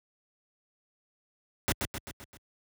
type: noise with echo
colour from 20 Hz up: pink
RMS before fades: -26 dBFS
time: 1.68-1.72 s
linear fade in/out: 0 ms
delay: 130 ms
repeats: 5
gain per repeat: -5 dB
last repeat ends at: 2.37 s
effects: high-pass 60 Hz 12 dB/octave